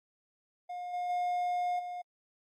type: tone with level steps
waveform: triangle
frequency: 714 Hz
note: F5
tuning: 38 cents sharp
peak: -35 / -30 / -27 / -35 dBFS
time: 0.69-2.02 s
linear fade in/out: 10 ms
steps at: 0.93 / 1.09 / 1.78 s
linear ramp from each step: 10 ms
effects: AAC 48 kbps